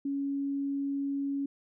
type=tone; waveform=sine; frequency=278.7 Hz; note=C#4; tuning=9 cents sharp; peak=-29 dBFS; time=0.05-1.46 s; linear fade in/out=5 ms; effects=none